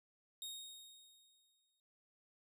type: tone with exponential decay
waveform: sawtooth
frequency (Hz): 3729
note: A#7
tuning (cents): 0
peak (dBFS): -40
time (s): 0.42-1.8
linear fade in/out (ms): 1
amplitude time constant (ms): 300
effects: none